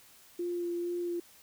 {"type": "tone with vibrato", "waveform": "sine", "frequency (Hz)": 347.8, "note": "F4", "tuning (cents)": -7, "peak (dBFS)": -31, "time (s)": [0.39, 1.2], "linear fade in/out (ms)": 5, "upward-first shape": "sine", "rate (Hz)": 2.2, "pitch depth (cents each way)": 13, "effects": ["white hiss -58 dBFS RMS until 1.42 s"]}